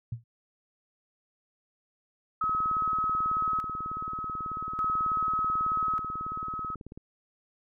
sine tone with exponential decay, 116.54 Hz, A#2, in tune, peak -27 dBFS, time 0.12-0.24 s, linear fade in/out 5 ms, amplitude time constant 26 ms
sine tone with tremolo, 1280 Hz, D#6, 49 cents sharp, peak -25 dBFS, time 2.41-6.75 s, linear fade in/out 5 ms, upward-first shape square, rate 0.42 Hz, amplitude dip 55%
click train, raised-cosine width 3 ms, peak -30 dBFS, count 84, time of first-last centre 2.44-6.976 s, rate 18.3 Hz
effects none

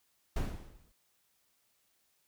brown noise with exponential decay, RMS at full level -29 dBFS, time 0.36-0.92 s, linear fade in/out 5 ms, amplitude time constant 120 ms, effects white hiss -74 dBFS RMS until 2.27 s

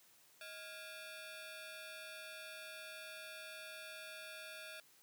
15% pulse ring-modulated tone, 1018 Hz, C6, 48 cents flat, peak -39 dBFS, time 0.41-4.8 s, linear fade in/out 2 ms, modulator 386 Hz, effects white hiss -67 dBFS RMS until 5.02 s + high-pass 80 Hz 12 dB/octave

